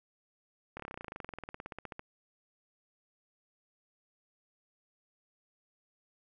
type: slowing click train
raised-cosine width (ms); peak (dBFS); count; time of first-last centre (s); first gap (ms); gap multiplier
0.5; -26; 28; 0.77-1.994; 26; 1.04
effects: none